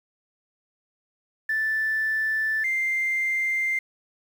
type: tone pair in turn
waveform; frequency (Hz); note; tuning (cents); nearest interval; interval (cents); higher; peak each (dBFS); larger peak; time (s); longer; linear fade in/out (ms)
sine; 1760 / 2093; A6 / C7; 0 / 0; minor third; 300; second; -21 / -21; neither; 1.49-2.64 / 2.64-3.79; neither; 5
effects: tanh soft clip ceiling -18 dBFS + 8-bit